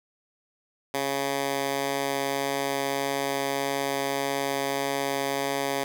10% pulse tone with high-pass filter, 138.59 Hz, C#3, in tune, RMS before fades -28 dBFS, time 0.94-5.84 s, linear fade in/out 2 ms, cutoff 310 Hz, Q 0.57, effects none

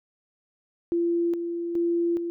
sine tone with tremolo, 341.5 Hz, F4, 39 cents flat, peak -21 dBFS, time 0.92-2.3 s, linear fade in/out 0 ms, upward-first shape square, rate 1.2 Hz, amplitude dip 50%, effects none

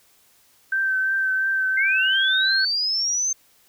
sine tone with vibrato, 1550 Hz, G6, 20 cents flat, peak -19 dBFS, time 0.72-2.65 s, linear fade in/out 5 ms, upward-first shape triangle, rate 2.9 Hz, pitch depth 26 cents each way
sine linear sweep, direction up, 2067 to 6330 Hz, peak -20 dBFS, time 1.77-3.33 s, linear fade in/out 5 ms
effects white hiss -58 dBFS RMS until 3.68 s

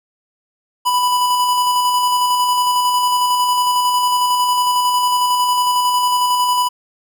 square tone with tremolo, 990 Hz, B5, 4 cents sharp, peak -13 dBFS, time 0.85-6.69 s, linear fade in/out 20 ms, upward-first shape square, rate 11 Hz, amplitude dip 25%, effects none

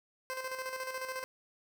15% pulse tone with tremolo, 519 Hz, C5, 14 cents flat, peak -29 dBFS, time 0.3-1.24 s, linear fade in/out 0 ms, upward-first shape square, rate 14 Hz, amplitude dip 50%, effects none

